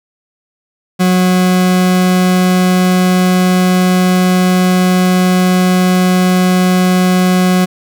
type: tone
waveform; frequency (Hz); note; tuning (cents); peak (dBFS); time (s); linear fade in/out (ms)
40% pulse; 182.9; F#3; -20; -7; 0.99-7.66; 20
effects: none